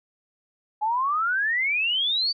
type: exponential sweep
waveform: sine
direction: up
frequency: 830.6 to 4651 Hz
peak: -21 dBFS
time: 0.81-2.33 s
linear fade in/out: 20 ms
effects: none